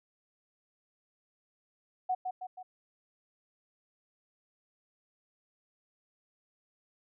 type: tone with echo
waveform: sine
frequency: 740 Hz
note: F#5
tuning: in tune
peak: -27 dBFS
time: 2.09-2.15 s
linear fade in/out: 10 ms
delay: 160 ms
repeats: 3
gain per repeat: -5 dB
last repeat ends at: 2.63 s
effects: none